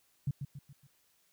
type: tone with echo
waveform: sine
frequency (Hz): 139.4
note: C#3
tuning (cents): +10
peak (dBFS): -28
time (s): 0.27-0.31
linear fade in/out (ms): 5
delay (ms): 140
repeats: 4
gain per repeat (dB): -7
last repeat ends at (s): 0.87
effects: white hiss -71 dBFS RMS until 1.32 s